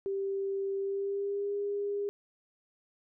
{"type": "tone with pitch glide", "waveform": "sine", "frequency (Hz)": [392, 405.6], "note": ["G4", "G#4"], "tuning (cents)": [0, -41], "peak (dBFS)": -30, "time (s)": [0.06, 2.09], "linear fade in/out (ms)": 0, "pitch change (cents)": 59, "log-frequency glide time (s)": [0.78, 1.55], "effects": []}